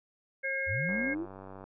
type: harmonic tone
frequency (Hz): 539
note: C#5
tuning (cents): -49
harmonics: 1 / 3 / 4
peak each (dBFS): -37 / -34 / -33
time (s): 0.43-1.15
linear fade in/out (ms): 20
type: linear sweep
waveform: sine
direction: up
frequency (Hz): 73.42 to 357.4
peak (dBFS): -32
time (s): 0.66-1.27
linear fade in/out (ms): 50
type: click train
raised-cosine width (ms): 1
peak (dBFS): -32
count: 73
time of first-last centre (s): 0.89-1.64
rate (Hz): 96
effects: none